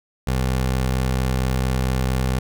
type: tone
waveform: 20% pulse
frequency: 64.4 Hz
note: C2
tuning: 27 cents flat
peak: -14 dBFS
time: 0.27-2.39 s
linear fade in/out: 5 ms
effects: none